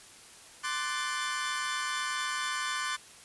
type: chord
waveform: sawtooth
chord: D dominant seventh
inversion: third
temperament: equal with one note detuned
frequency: 1046.5 / 1174.7 / 1496.3 / 1760 Hz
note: C6 / D6 / F#6 / A6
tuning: 0 / 0 / +19 / 0 cents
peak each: -33 dBFS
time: 0.63-2.97 s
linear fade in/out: 20 ms
effects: white hiss -52 dBFS RMS until 3.24 s + resampled to 24000 Hz